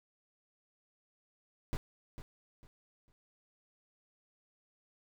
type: noise with echo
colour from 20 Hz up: brown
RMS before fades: -34 dBFS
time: 1.73-1.77 s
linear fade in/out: 0 ms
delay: 450 ms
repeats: 3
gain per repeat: -11 dB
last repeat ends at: 3.12 s
effects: none